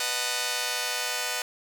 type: chord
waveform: 5% pulse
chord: B dominant seventh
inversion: none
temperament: just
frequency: 493.9 / 617.4 / 740.8 / 889 Hz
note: B4 / D#5 / F#5 / A5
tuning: 0 / -14 / +2 / +18 cents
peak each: -22 dBFS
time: 0-1.42 s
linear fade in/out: 2 ms
effects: none